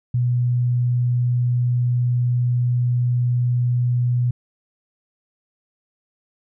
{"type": "tone", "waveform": "sine", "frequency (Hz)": 122.6, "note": "B2", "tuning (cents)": -12, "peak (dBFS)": -16, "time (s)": [0.14, 4.31], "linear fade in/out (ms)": 5, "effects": []}